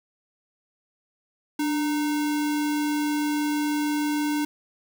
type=tone with sample-and-hold; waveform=sine; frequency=295.6 Hz; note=D4; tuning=11 cents sharp; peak=-22 dBFS; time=1.59-4.45 s; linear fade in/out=5 ms; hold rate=1225 Hz; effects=none